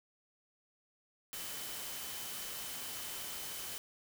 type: tone in noise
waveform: sine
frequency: 3044 Hz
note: F#7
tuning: 48 cents sharp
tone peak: -52 dBFS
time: 1.33-3.78 s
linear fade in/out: 0 ms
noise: white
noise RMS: -43 dBFS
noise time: 1.33-3.78 s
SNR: -12 dB
effects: none